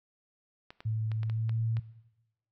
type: clicks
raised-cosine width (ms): 0.3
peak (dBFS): -29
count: 7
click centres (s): 0.705 / 0.805 / 1.117 / 1.232 / 1.298 / 1.494 / 1.769
type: tone with pitch glide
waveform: sine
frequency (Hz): 110 to 113.22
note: A2 to A2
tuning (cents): 0 to +50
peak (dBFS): -28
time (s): 0.85-1.8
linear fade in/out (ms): 10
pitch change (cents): +50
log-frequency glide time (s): 1.17-1.59
effects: noise-tail reverb RT60 1.0 s tail -17 dB re dry